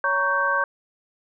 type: tone cluster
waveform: sine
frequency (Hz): 560 / 937 / 1114 / 1557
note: C#5 / A#5 / C#6 / G6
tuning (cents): +18 / +9 / +8 / -12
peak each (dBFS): -28 / -28 / -24 / -22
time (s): 0.04-0.64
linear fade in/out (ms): 2
effects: none